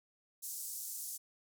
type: band-pass noise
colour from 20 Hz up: white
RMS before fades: -43 dBFS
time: 0.42-1.18 s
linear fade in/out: 20 ms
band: 6000 to 15000 Hz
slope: 24 dB/octave
effects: none

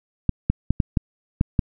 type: clicks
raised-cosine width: 5 ms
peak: -5 dBFS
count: 7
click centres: 0.293 / 0.5 / 0.706 / 0.802 / 0.972 / 1.411 / 1.592 s
effects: none

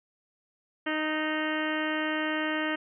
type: harmonic tone with a mistuned harmonic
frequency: 309.4 Hz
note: D#4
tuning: 10 cents flat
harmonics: 1 / 2 / 3 / 4 / 5 / 6 / 7 / 8 / 9 / 10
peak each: -31 / -35 / -39 / -38 / -36 / -34 / -40 / -46 / -40 / -42 dBFS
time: 0.86-2.76 s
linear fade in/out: 10 ms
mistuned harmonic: 4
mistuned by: +19 cents
effects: none

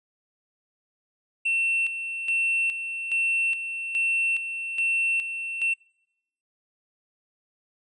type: tone with tremolo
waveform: triangle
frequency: 2700 Hz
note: E7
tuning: 41 cents sharp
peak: -20 dBFS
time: 1.45-5.74 s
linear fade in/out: 10 ms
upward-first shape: square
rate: 1.2 Hz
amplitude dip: 60%
effects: noise-tail reverb RT60 0.8 s tail -26 dB re dry + resampled to 24000 Hz

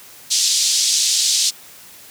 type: band-pass noise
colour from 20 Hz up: pink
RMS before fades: -17 dBFS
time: 0.3-1.51 s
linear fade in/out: 20 ms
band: 4000 to 7900 Hz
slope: 24 dB/octave
effects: white hiss -42 dBFS RMS until 2.1 s + high-pass 60 Hz 12 dB/octave

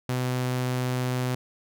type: tone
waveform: sawtooth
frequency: 126.4 Hz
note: B2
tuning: 41 cents sharp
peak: -21 dBFS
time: 0.09-1.35 s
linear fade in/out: 2 ms
effects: none

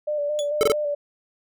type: tone with vibrato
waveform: sine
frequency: 590 Hz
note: D5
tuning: 8 cents sharp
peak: -22 dBFS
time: 0.07-0.95 s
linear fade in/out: 10 ms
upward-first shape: square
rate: 4.5 Hz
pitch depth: 29 cents each way
type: tone with exponential decay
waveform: 25% pulse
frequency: 3417 Hz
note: G#7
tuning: 49 cents sharp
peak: -22 dBFS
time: 0.39-0.5 s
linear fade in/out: 0 ms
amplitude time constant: 22 ms
type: tone bursts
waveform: square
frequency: 438.2 Hz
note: A4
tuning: 7 cents flat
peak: -16 dBFS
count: 3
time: 0.61-0.719 s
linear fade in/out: 0 ms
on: 21 ms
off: 23 ms
effects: none

